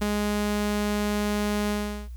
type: tone with ADSR envelope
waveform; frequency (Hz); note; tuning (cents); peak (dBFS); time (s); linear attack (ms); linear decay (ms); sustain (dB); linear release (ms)
sawtooth; 207.7; G#3; 0; -18; 0.01-2.09; 11; 11; -2; 390
effects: added 60 Hz sine -35 dBFS peak until 2.16 s + white hiss -63 dBFS RMS until 2.16 s